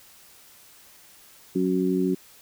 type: harmonic tone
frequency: 92.5 Hz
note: F#2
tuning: in tune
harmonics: 2 / 3 / 4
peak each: -25 / -25 / -25 dBFS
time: 1.55-2.15 s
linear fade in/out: 10 ms
effects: white hiss -52 dBFS RMS until 2.41 s